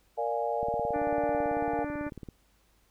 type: chord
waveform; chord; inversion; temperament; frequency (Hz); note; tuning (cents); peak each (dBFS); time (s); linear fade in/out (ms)
sine; Bb dominant seventh; none; equal; 466.2 / 587.3 / 698.5 / 830.6; Bb4 / D5 / F5 / Ab5; 0 / 0 / 0 / 0; -33; 0.17-1.85; 20
type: click train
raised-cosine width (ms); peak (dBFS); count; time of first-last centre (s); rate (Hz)
3; -28; 31; 0.63-2.287; 18.1
type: harmonic tone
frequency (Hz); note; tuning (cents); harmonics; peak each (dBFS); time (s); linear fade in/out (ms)
294.2; D4; +3; 1 / 2 / 3 / 4 / 5 / 6 / 7 / 8; -34 / -38 / -44 / -47 / -45 / -47 / -53 / -51; 0.93-2.1; 20
effects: added 50 Hz sine -68 dBFS peak until 2.9 s + pink hiss -68 dBFS RMS until 2.9 s